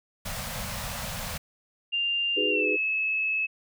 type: band-stop noise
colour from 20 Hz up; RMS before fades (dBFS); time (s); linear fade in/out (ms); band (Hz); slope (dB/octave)
pink; -34; 0.25-1.38; 10; 230 to 490; 96
type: tone with pitch glide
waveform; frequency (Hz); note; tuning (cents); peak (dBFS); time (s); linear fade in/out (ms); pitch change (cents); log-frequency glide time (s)
sine; 2794 to 2592; F7 to E7; 0 to -30; -24; 1.92-3.47; 20; -130; 2.49-2.68
type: chord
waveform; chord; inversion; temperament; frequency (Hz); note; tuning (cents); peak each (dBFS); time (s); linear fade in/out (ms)
sine; G# minor seventh; second; just; 311.5 / 373.8 / 415.3 / 498.4; D#4 / F#4 / G#4 / B4; +2 / +18 / 0 / +16; -32 / -33 / -29 / -32; 2.36-2.77; 20
effects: none